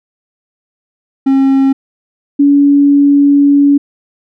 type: tone pair in turn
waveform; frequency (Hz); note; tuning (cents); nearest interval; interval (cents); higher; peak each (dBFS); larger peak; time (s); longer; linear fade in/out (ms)
triangle / sine; 270 / 284; C#4 / C#4; -45 / +42; minor second; 87; second; -4; neither; 1.26-1.73 / 2.39-3.78; second; 10
effects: none